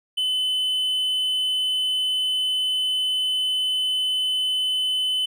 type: tone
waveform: triangle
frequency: 3026 Hz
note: F#7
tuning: 38 cents sharp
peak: -19 dBFS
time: 0.17-5.26 s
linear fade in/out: 10 ms
effects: none